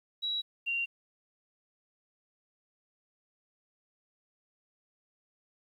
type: tone pair in turn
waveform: sine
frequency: 3886 / 2765 Hz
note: B7 / F7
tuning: -29 / -18 cents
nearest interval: tritone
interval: 589 cents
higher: first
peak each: -30 / -29 dBFS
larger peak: second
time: 0.22-0.42 / 0.66-0.86 s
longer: neither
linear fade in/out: 20 ms
effects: 11-bit